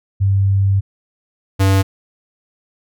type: tone pair in turn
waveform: sine / square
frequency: 98 / 96.65 Hz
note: G2 / G2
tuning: 0 / -24 cents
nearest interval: unison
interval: 24 cents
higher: first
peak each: -11 dBFS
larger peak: neither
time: 0.2-0.81 / 1.59-1.83 s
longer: first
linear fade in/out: 20 ms
effects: none